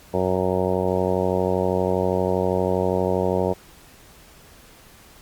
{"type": "harmonic tone", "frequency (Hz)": 92.5, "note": "F#2", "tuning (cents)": 0, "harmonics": [1, 2, 3, 4, 5, 6, 7, 8, 9, 10], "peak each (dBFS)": [-29, -27, -32, -26, -25, -26, -29, -34, -34, -32], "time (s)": [0.13, 3.54], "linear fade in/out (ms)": 20, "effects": ["pink hiss -49 dBFS RMS until 5.21 s", "Opus 48 kbps"]}